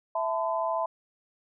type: chord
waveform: sine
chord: E suspended fourth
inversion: none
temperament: equal with one note detuned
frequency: 659.3 / 880 / 1013.8 Hz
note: E5 / A5 / B5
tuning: 0 / 0 / +45 cents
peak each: -29 / -32 / -30 dBFS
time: 0.15-0.86 s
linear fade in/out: 5 ms
effects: none